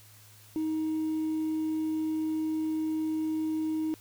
triangle tone with hard clipping, 314.3 Hz, D#4, 18 cents sharp, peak -27 dBFS, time 0.56-3.94 s, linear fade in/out 0 ms, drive 2 dB, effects added 105 Hz sine -56 dBFS peak until 4 s + white hiss -56 dBFS RMS until 4 s

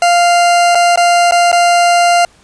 40% pulse tone with dropouts, 697 Hz, F5, 4 cents flat, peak -6 dBFS, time 0.02-2.25 s, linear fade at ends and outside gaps 2 ms, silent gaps 0.749-0.753 / 0.959-0.974 / 1.311-1.321 / 1.517-1.527 s, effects pink hiss -47 dBFS RMS until 2.43 s + resampled to 22050 Hz

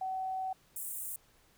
sine tone, 756 Hz, F#5, 37 cents sharp, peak -33 dBFS, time 0.01-0.53 s, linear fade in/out 5 ms
pink high-pass noise, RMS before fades -40 dBFS, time 0.76-1.16 s, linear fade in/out 2 ms, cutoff 8100 Hz, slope 48 dB/octave
effects pink hiss -66 dBFS RMS until 1.57 s

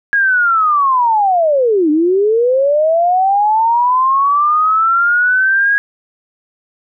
sine linear two-way sweep, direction down then up, 1657 to 293.7 to 1657 Hz, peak -9 dBFS, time 0.13-5.78 s, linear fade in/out 0 ms, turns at 1.9 s, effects none

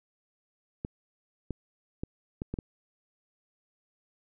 clicks, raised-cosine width 3 ms, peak -20 dBFS, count 6, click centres 0.849 / 1.507 / 2.035 / 2.419 / 2.54 / 2.588 s, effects none

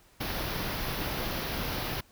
pink band-stop noise, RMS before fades -33 dBFS, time 0.2-2.01 s, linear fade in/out 10 ms, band 5600 to 11000 Hz, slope 48 dB/octave, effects pink hiss -61 dBFS RMS until 2.11 s

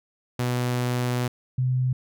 sawtooth / sine tone pair in turn, 123.47 / 127.68 Hz, B2 / C3, 0 / -42 cents, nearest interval minor second, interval 58 cents, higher second, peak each -19 / -20 dBFS, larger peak first, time 0.39-1.28 / 1.58-1.93 s, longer first, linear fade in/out 5 ms, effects none

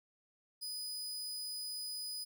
sawtooth tone, 4978 Hz, D#8, in tune, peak -37 dBFS, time 0.61-2.25 s, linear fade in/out 20 ms, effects none

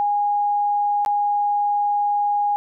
sine tone with dropouts, 822 Hz, G#5, 18 cents flat, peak -17 dBFS, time 0-2.56 s, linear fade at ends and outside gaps 0 ms, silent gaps 1.049-1.061 s, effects none

